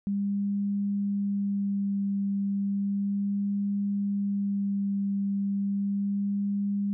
sine tone with vibrato, 200 Hz, G3, 35 cents sharp, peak -25 dBFS, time 0.07-6.93 s, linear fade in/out 0 ms, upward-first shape sine, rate 0.34 Hz, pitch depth 11 cents each way, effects none

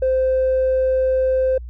triangle tone with tanh clipping, 520 Hz, C5, 11 cents flat, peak -15 dBFS, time 0.02-1.58 s, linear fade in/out 5 ms, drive 5 dB, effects added 60 Hz sine -30 dBFS peak until 1.69 s

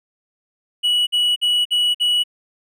triangle tone bursts, 2934 Hz, F#7, 15 cents flat, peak -13 dBFS, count 5, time 0.83-2.238 s, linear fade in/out 20 ms, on 240 ms, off 52 ms, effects none

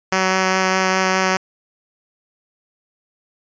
5% pulse tone with vibrato, 188.1 Hz, F#3, 29 cents sharp, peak -4 dBFS, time 0.12-1.37 s, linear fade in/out 2 ms, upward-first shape sine, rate 4.9 Hz, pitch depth 8 cents each way, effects resampled to 16000 Hz

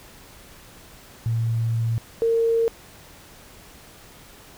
sine tone pair in turn, 114.5 / 458 Hz, A#2 / A#4, -31 / -31 cents, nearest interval 2 octaves, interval 2400 cents, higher second, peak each -20 / -17 dBFS, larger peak second, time 1.26-1.98 / 2.22-2.68 s, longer first, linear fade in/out 0 ms, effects pink hiss -47 dBFS RMS until 4.57 s

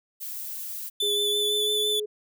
violet noise, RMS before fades -35 dBFS, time 0.2-0.9 s, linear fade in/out 20 ms
45% pulse tone with vibrato, 3494 Hz, A7, 13 cents flat, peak -23 dBFS, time 1-2 s, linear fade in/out 5 ms, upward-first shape sine, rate 5.9 Hz, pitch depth 19 cents each way
sine tone with pitch glide, 410.9 to 421.7 Hz, G#4 to G#4, -18 to +26 cents, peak -28 dBFS, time 1.02-2.06 s, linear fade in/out 10 ms, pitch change +44 cents, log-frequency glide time 1.2-1.71 s
effects none

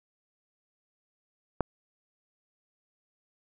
click, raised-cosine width 1 ms, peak -11 dBFS, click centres 1.607 s, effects none

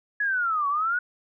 sine linear two-way sweep, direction down then up, 1700 to 1108.7 to 1484 Hz, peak -22 dBFS, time 0.2-0.99 s, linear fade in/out 5 ms, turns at 0.68 s, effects none

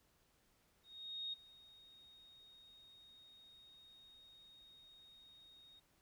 sine tone with ADSR envelope, 3729 Hz, A#7, in tune, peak -40 dBFS, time 0.83-5.8 s, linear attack 500 ms, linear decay 14 ms, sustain -20 dB, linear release 12 ms, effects pink hiss -75 dBFS RMS until 6.01 s

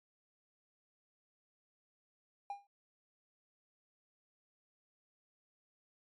triangle tone with exponential decay, 805 Hz, G5, 46 cents sharp, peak -33 dBFS, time 2.5-2.67 s, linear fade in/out 2 ms, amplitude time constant 36 ms, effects tanh soft clip ceiling -30 dBFS + MP3 48 kbps

